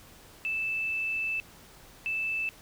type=tone pair in turn; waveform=sine; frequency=2637 / 2637 Hz; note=E7 / E7; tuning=0 / 0 cents; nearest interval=unison; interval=0 cents; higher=neither; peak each=-28 dBFS; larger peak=neither; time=0.45-1.4 / 2.06-2.49 s; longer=first; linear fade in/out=0 ms; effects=pink hiss -53 dBFS RMS until 2.61 s